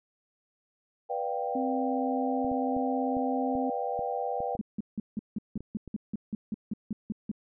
sine chord, G dominant seventh, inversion first, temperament just, 490 / 588 / 705.6 / 784 Hz, B4 / D5 / F5 / G5, -14 / +2 / +18 / 0 cents, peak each -34 / -37 / -35 / -33 dBFS, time 1.09-4.57 s, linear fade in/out 20 ms
sine tone, 261.6 Hz, C4, in tune, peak -29 dBFS, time 1.55-3.7 s, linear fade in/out 5 ms
clicks, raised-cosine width 3 ms, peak -29 dBFS, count 11, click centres 2.447 / 2.516 / 2.766 / 3.168 / 3.553 / 3.992 / 4.404 / 4.552 / 5.568 / 5.606 / 5.877 s
sine tone bursts, 212.6 Hz, G#3, 41 cents sharp, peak -28 dBFS, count 15, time 4.59-7.315 s, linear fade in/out 2 ms, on 23 ms, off 170 ms
effects none

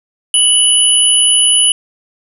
sine tone pair together, 2960 / 9964 Hz, F#7 / D#9, 0 / +1 cents, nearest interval octave + major sixth, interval 2101 cents, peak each -10 dBFS, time 0.34-1.72 s, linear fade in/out 2 ms, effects none

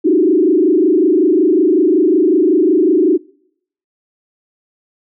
sine tone with frequency modulation, 340.5 Hz, F4, 44 cents flat, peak -8 dBFS, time 0.04-3.18 s, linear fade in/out 20 ms, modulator 25.4 Hz, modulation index 1.9, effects noise-tail reverb RT60 0.7 s tail -24 dB re dry

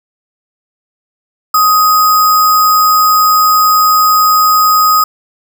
sine tone with sample-and-hold, 1251 Hz, D#6, 9 cents sharp, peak -5 dBFS, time 1.54-5.04 s, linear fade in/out 5 ms, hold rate 6300 Hz, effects none

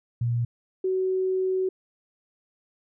sine tone pair in turn, 118.8 / 375.1 Hz, A#2 / F#4, +33 / +24 cents, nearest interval octave + minor sixth, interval 1991 cents, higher second, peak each -22 dBFS, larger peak neither, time 0.21-0.45 / 0.84-1.69 s, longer second, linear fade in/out 5 ms, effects none

